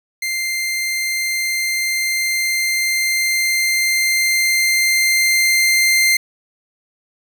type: tone with level ramp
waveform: sawtooth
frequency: 2093 Hz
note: C7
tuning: in tune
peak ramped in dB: -16 to -8 dBFS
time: 0.22-6.17 s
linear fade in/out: 5 ms
effects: none

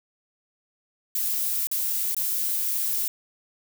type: noise with dropouts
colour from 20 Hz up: violet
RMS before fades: -26 dBFS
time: 1.15-3.08 s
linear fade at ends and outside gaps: 2 ms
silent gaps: 1.671-1.714 / 2.147-2.166 s
effects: none

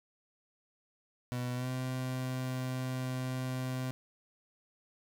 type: tone with pitch glide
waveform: 30% pulse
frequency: 124 to 128.67 Hz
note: B2 to C3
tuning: +7 to -29 cents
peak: -31 dBFS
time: 1.32-3.91 s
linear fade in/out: 0 ms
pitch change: +64 cents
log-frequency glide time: 1.55-1.69 s
effects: none

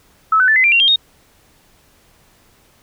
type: tone with pitch steps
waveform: sine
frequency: 1300 / 1510.7 / 1755.5 / 2040 / 2370 / 2755 / 3201 / 3720 Hz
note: E6 / F#6 / A6 / C7 / D7 / F7 / G7 / A#7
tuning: -24 / +36 / -4 / -44 / +15 / -24 / +36 / -4 cents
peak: -9 dBFS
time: 0.32-0.96 s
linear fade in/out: 5 ms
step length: 80 ms
effects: pink hiss -53 dBFS RMS until 2.82 s

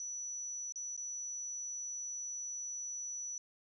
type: tone with dropouts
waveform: sine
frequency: 5920 Hz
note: F#8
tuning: in tune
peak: -39 dBFS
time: 0-3.38 s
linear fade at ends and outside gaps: 1 ms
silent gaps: 0.723-0.758 / 0.965-0.976 s
effects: none

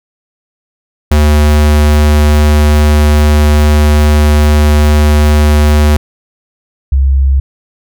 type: tone pair in turn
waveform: square / sine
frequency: 74.8 / 67.3 Hz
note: D2 / C2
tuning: +32 / +49 cents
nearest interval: major second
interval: 183 cents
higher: first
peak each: -5 dBFS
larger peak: neither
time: 1.11-5.97 / 6.92-7.4 s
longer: first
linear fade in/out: 5 ms
effects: none

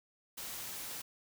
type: noise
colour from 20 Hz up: white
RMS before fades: -43 dBFS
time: 0.37-1.02 s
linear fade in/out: 10 ms
effects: none

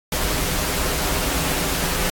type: noise with comb filter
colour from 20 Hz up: pink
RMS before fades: -22 dBFS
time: 0.12-2.1 s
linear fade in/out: 2 ms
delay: 8.9 ms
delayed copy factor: -0.55
effects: AAC 64 kbps

